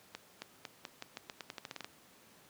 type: accelerating click train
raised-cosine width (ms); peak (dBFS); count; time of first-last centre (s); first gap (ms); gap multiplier
0.2; -24; 15; 0.15-1.845; 270; 0.86
effects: pink hiss -61 dBFS RMS until 2.49 s + high-pass 150 Hz 12 dB/octave